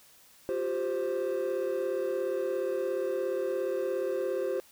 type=chord; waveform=triangle; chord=F suspended second; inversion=none; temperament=equal with one note detuned; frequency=354.9 / 392 / 523.3 Hz; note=F4 / G4 / C5; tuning=+28 / 0 / 0 cents; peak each=-32 / -30 / -29 dBFS; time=0.49-4.6 s; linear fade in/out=0 ms; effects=tanh soft clip ceiling -20 dBFS + white hiss -58 dBFS RMS until 4.71 s